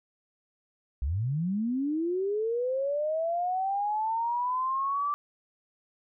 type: linear sweep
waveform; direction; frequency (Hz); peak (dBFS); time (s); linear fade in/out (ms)
sine; up; 58.7 to 1173; -26; 1.02-5.14; 0
effects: none